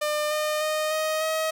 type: tone with pitch steps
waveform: sawtooth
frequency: 600 / 608.4 / 616.9 / 625.5 / 634.2 Hz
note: D5 / D#5 / D#5 / D#5 / D#5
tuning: +37 / -39 / -15 / +9 / +33 cents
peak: -20 dBFS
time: 0.01-1.51 s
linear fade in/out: 10 ms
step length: 300 ms
effects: none